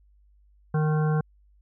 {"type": "harmonic tone", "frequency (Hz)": 153.9, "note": "D#3", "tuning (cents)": -19, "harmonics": [1, 3, 5, 7, 9, 10], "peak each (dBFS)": [-21, -31, -35, -38, -40, -41], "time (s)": [0.74, 1.21], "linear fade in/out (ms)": 5, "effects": ["added 50 Hz sine -56 dBFS peak until 1.61 s"]}